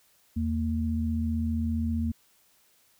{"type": "tone pair together", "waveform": "sine", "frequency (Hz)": [81.43, 229], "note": ["E2", "A#3"], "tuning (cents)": [-21, -31], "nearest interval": "octave + tritone", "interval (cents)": 1790, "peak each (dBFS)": -28, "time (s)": [0.36, 2.12], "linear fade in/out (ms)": 10, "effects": ["white hiss -64 dBFS RMS until 2.99 s"]}